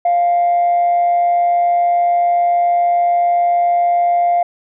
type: tone with amplitude modulation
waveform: sine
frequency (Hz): 698.5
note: F5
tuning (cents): 0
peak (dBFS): -8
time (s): 0.05-4.43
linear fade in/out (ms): 5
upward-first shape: sine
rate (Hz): 147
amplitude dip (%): 30
effects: tanh soft clip ceiling -8 dBFS